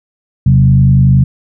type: tone with frequency modulation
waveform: sine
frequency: 130.81 Hz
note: C3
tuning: in tune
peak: -4 dBFS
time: 0.46-1.24 s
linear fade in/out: 5 ms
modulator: 50.8 Hz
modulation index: 0.87
effects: none